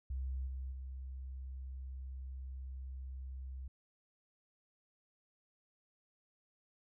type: tone with level steps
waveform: sine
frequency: 65.41 Hz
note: C2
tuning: in tune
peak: -36 / -39 / -42 dBFS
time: 0.1-3.68 s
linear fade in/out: 5 ms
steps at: 0.46 / 0.71 s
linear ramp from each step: 20 ms
effects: none